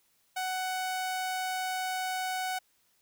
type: tone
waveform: sawtooth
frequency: 745 Hz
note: F#5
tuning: 12 cents sharp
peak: -27 dBFS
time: 0.36-2.59 s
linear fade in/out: 10 ms
effects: white hiss -70 dBFS RMS until 3.01 s